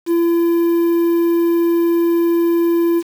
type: tone with quantisation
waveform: triangle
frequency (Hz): 339.1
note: E4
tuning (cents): +49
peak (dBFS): -10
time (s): 0.06-3.03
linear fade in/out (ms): 50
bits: 6
effects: none